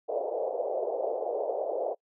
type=band-pass noise; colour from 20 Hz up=pink; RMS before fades=-31 dBFS; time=0.08-1.95 s; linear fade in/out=20 ms; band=430 to 710 Hz; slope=48 dB/octave; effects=noise-tail reverb RT60 0.1 s tail -23 dB re dry